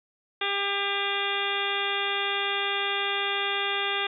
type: harmonic tone with a mistuned harmonic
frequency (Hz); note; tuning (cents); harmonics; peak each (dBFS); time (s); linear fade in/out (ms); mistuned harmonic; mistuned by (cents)
399.4; G4; +32; 1 / 2 / 3 / 4 / 5 / 6 / 7 / 8 / 9; -34 / -34 / -34 / -34 / -34 / -34 / -34 / -34 / -34; 0.41-4.07; 5; 8; +59
effects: none